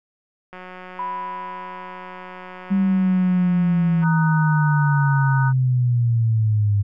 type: click train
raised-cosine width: 0.5 ms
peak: -23 dBFS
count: 643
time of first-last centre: 0.53-4.038 s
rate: 183 Hz
type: tone with exponential decay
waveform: sine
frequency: 987.8 Hz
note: B5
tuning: in tune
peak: -23 dBFS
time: 0.99-3.89 s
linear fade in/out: 2 ms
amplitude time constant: 630 ms
type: linear sweep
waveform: sine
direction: down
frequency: 196 to 100.3 Hz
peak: -15 dBFS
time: 2.7-6.83 s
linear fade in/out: 20 ms
type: chord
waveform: sine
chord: D# minor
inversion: second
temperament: just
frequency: 933.4 / 1244.5 / 1493.4 Hz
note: A#5 / D#6 / F#6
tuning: +2 / 0 / +16 cents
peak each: -25 / -30 / -26 dBFS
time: 4.01-5.53 s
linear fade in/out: 50 ms
effects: none